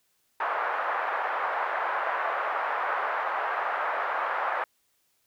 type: band-pass noise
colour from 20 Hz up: white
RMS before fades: -29 dBFS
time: 0.4-4.64 s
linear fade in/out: 2 ms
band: 600 to 1500 Hz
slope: 24 dB/octave
effects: white hiss -71 dBFS RMS until 5.26 s